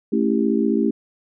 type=chord; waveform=sine; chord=A dominant seventh; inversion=none; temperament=just; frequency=220 / 275 / 330 / 396 Hz; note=A3 / C#4 / E4 / G4; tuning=0 / -14 / +2 / +18 cents; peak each=-20 / -22 / -23 / -23 dBFS; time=0.12-0.91 s; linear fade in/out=10 ms; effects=none